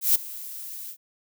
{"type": "noise with ADSR envelope", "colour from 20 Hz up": "violet", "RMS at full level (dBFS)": -17, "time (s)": [0.01, 0.97], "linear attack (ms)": 140, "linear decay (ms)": 12, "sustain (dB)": -20, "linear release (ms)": 72, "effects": []}